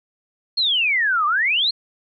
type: exponential two-way sweep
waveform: sine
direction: down then up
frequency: 4362 to 1156 to 4362 Hz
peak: -16 dBFS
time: 0.57-1.71 s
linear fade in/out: 10 ms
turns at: 1.26 s
effects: none